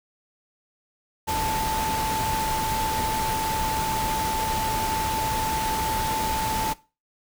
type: tone in noise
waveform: sine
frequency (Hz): 880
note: A5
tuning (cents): 0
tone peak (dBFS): -25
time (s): 1.27-6.74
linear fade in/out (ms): 20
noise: pink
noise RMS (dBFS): -29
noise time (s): 1.27-6.74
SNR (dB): +1
effects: noise-tail reverb RT60 0.3 s tail -19 dB re dry